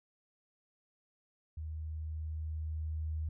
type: tone with level ramp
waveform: sine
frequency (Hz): 78.3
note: D#2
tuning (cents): +11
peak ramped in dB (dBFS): -38 to -33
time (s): 1.57-3.29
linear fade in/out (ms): 5
effects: none